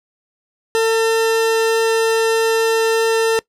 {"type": "tone", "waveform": "40% pulse", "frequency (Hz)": 450.4, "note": "A4", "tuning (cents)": 40, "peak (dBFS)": -12, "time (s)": [0.75, 3.39], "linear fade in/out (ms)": 0, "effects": ["noise-tail reverb RT60 0.1 s tail -22 dB re dry", "low-pass 12000 Hz 12 dB/octave"]}